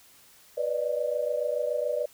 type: tone cluster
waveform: sine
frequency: 490.3 / 580 / 607 Hz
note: B4 / D5 / D#5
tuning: -13 / -22 / -43 cents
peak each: -30 dBFS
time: 0.57-2.06 s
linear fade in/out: 10 ms
effects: white hiss -56 dBFS RMS until 2.13 s